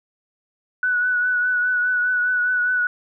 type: tone with vibrato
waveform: sine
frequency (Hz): 1480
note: F#6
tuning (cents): 0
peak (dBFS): -17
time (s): 0.83-2.87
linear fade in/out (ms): 2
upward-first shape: triangle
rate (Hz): 4.9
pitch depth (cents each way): 32
effects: none